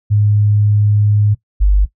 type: tone pair in turn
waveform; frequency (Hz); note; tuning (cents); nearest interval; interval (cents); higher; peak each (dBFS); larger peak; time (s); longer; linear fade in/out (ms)
sine; 104.2 / 49.55; G#2 / G1; +6 / +19; octave + minor second; 1287; first; -9 / -7; second; 0.1-1.35 / 1.6-1.86; first; 20
effects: noise-tail reverb RT60 0.1 s tail -17 dB re dry